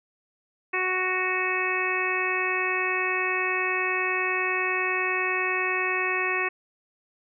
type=harmonic tone; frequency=370 Hz; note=F#4; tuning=in tune; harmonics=1 / 2 / 3 / 4 / 5 / 6 / 7; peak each=-31 / -36 / -31 / -37 / -29 / -31 / -29 dBFS; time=0.73-6.49 s; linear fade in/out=10 ms; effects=none